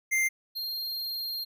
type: tone pair in turn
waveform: square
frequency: 2096 / 4207 Hz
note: C7 / C8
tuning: +2 / +9 cents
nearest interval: octave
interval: 1207 cents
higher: second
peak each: -24 / -32 dBFS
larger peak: first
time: 0.11-0.29 / 0.55-1.45 s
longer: second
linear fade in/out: 20 ms
effects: none